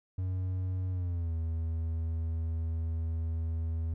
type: tone with pitch glide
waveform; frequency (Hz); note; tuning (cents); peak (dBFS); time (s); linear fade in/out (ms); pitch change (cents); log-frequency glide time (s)
triangle; 92.5 to 81.46; F#2 to E2; 0 to -20; -28; 0.18-3.94; 5; -220; 0.91-1.33
effects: none